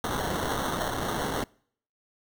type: noise with sample-and-hold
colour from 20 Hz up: violet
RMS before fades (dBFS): -30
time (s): 0.04-1.44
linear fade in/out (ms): 0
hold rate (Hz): 2450
effects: noise-tail reverb RT60 0.6 s tail -26 dB re dry